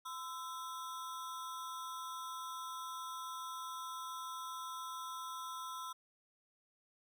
square ring-modulated tone, 1174.7 Hz, D6, in tune, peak -40 dBFS, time 0.05-5.93 s, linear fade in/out 10 ms, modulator 153 Hz, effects none

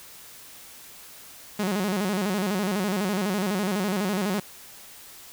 sawtooth tone with vibrato, 196 Hz, G3, in tune, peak -20 dBFS, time 1.59-4.4 s, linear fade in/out 5 ms, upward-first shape square, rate 12 Hz, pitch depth 110 cents each way, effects white hiss -46 dBFS RMS until 5.32 s

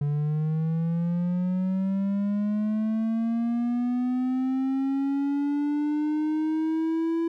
triangle linear sweep, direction up, 143.7 to 333.8 Hz, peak -21 dBFS, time 0.01-7.28 s, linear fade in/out 5 ms, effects none

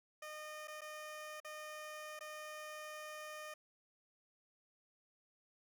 15% pulse tone with dropouts, 611 Hz, D#5, 32 cents flat, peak -40 dBFS, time 0.22-3.54 s, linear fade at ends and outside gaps 5 ms, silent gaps 0.674-0.68 / 0.809-0.816 / 1.402-1.446 / 2.192-2.207 s, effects none

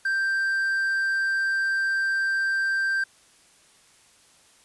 triangle tone, 1573 Hz, G6, 6 cents sharp, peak -20 dBFS, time 0.05-3.04 s, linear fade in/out 5 ms, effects white hiss -57 dBFS RMS until 4.64 s + resampled to 24000 Hz

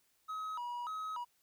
triangle tone with vibrato, 1108.7 Hz, C#6, in tune, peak -36 dBFS, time 0.28-1.25 s, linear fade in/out 20 ms, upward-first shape square, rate 1.7 Hz, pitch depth 240 cents each way, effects white hiss -74 dBFS RMS until 1.42 s

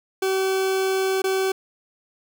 40% pulse tone with dropouts, 382 Hz, G4, 45 cents flat, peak -19 dBFS, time 0.22-1.52 s, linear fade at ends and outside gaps 5 ms, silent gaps 1.22-1.24 s, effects none

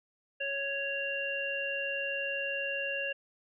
harmonic tone, 554.4 Hz, C#5, in tune, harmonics 1 / 3 / 5, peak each -37 / -37 / -34 dBFS, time 0.4-3.13 s, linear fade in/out 10 ms, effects none

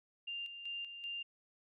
sine tone with tremolo, 2794 Hz, F7, in tune, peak -39 dBFS, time 0.27-1.23 s, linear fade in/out 10 ms, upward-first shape square, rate 2.6 Hz, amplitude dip 55%, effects none

